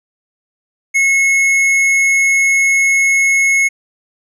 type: tone with hard clipping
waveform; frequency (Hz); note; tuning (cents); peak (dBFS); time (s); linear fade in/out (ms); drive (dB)
triangle; 2180; C#7; -29; -11; 0.94-3.69; 20; 12
effects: none